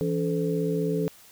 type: tone cluster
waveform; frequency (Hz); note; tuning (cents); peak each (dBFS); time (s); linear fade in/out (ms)
sine; 167.2 / 283 / 434.3 / 510; E3 / C#4 / A4 / C5; +25 / +36 / -23 / -44; -27 / -31 / -27 / -35; 0.01-1.08; 0
effects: white hiss -52 dBFS RMS until 1.31 s